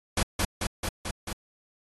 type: noise with echo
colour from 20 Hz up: pink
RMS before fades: -24 dBFS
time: 0.17-0.23 s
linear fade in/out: 5 ms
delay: 220 ms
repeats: 5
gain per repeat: -2 dB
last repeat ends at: 1.33 s
effects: AAC 32 kbps